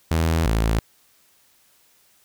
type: tone pair in turn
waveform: sawtooth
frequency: 81.5 / 55.11 Hz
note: E2 / A1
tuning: -19 / +3 cents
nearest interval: perfect fifth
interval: 678 cents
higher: first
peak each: -14 dBFS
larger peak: neither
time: 0.11-0.45 / 0.45-0.79 s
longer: neither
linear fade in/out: 0 ms
effects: white hiss -59 dBFS RMS until 2.24 s